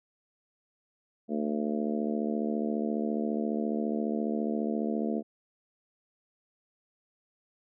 harmonic tone, 74.6 Hz, D2, 28 cents sharp, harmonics 3 / 4 / 5 / 6 / 7 / 8 / 9, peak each -30 / -35 / -37 / -37 / -40 / -46 / -39 dBFS, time 1.28-5.23 s, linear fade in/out 50 ms, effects none

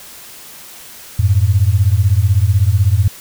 sine beating tone pair, 90.5 / 106.5 Hz, F#2 / G#2, -38 / +44 cents, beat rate 16 Hz, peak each -12 dBFS, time 1.19-3.08 s, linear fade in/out 5 ms, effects white hiss -36 dBFS RMS until 3.2 s

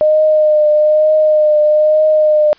sine tone with vibrato, 611 Hz, D#5, 32 cents flat, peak -7 dBFS, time 0.01-2.53 s, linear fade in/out 0 ms, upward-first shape triangle, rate 1.1 Hz, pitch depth 27 cents each way, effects white hiss -47 dBFS RMS until 2.58 s + resampled to 11025 Hz

